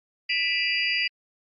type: tone cluster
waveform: sine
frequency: 1985 / 2382 / 2609 / 2859 / 4799 Hz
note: B6 / D7 / E7 / F7 / D8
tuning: +8 / +24 / -18 / +40 / +37 cents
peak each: -29 dBFS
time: 0.29-1.08 s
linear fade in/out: 10 ms
effects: Opus 48 kbps